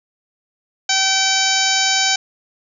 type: harmonic tone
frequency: 770 Hz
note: G5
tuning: 31 cents flat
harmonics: 1 / 2 / 3 / 4 / 5 / 6 / 7 / 8 / 9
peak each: -23 / -23 / -23 / -23 / -23 / -23 / -23 / -23 / -23 dBFS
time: 0.89-2.16 s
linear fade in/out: 5 ms
effects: none